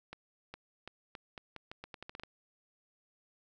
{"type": "accelerating click train", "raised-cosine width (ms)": 0.3, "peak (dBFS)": -28, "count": 14, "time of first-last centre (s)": [0.13, 2.235], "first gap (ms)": 410, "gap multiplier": 0.82, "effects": []}